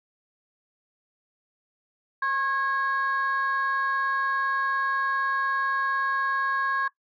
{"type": "tone pair together", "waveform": "sine", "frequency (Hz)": [1083, 1647.1], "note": ["C#6", "G#6"], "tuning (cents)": [-41, -15], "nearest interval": "perfect fifth", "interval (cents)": 726, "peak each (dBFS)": -25, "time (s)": [2.22, 6.88], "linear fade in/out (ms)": 5, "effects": ["noise-tail reverb RT60 0.1 s tail -18 dB re dry", "tanh soft clip ceiling -18 dBFS"]}